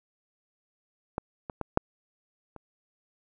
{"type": "clicks", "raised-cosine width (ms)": 1, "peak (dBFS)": [-15, -21, -17, -6, -29], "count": 5, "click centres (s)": [1.181, 1.498, 1.613, 1.774, 2.563], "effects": []}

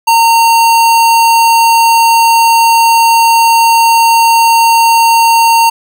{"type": "tone", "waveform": "square", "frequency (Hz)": 918, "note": "A#5", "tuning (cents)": -27, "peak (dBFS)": -5, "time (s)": [0.07, 5.7], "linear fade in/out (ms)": 10, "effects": []}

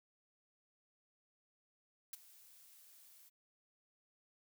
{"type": "noise with ADSR envelope", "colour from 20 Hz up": "blue", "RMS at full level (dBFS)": -43, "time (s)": [2.13, 3.3], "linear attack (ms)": 3, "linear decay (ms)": 21, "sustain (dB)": -19, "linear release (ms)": 24, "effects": []}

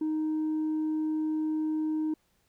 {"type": "tone with tanh clipping", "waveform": "triangle", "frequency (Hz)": 311.1, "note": "D#4", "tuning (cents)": 0, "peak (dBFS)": -27, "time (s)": [0.01, 2.14], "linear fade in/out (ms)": 5, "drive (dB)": 6, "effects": ["pink hiss -71 dBFS RMS until 2.48 s"]}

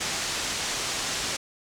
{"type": "low-pass noise", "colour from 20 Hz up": "white", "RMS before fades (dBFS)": -30, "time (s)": [0, 1.37], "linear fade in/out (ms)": 10, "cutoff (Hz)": 7500, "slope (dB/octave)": 24, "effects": []}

